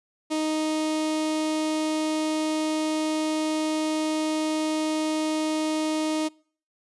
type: tone with notch filter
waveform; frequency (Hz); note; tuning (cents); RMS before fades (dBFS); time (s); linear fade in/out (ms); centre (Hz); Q
sawtooth; 311.1; D#4; 0; -26; 0.3-6.29; 20; 1600; 1.8
effects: noise-tail reverb RT60 0.5 s tail -26 dB re dry + resampled to 24000 Hz